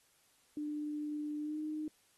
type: tone with pitch glide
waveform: sine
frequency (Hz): 298.5 to 306.9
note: D4 to D#4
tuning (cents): +28 to -24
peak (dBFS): -36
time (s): 0.57-1.88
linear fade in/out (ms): 2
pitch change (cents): +48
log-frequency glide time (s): 1.4-1.59
effects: white hiss -70 dBFS RMS until 2.17 s + AAC 32 kbps